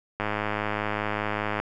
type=click train; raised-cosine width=0.5 ms; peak=-12 dBFS; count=148; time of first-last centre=0.2-1.6 s; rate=105 Hz; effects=none